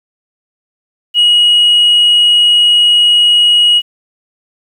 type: tone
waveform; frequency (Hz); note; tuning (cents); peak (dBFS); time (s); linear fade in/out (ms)
sine; 2900; F#7; -35; -3; 1.14-3.82; 50
effects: tanh soft clip ceiling -3 dBFS + 7-bit